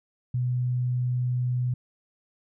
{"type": "tone", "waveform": "sine", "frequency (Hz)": 124.5, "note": "B2", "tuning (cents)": 14, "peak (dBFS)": -23, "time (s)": [0.34, 1.74], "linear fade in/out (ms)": 5, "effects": []}